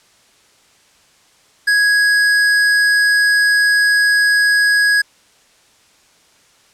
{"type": "tone", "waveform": "square", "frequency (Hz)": 1661.2, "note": "G#6", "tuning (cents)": 0, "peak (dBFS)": -11, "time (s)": [1.67, 5.02], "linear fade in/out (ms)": 10, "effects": ["white hiss -52 dBFS RMS until 6.73 s", "low-pass 8000 Hz 12 dB/octave"]}